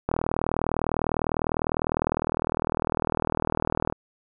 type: click train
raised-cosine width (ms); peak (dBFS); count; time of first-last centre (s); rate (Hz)
1; -10; 154; 0.09-3.925; 39.9
effects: none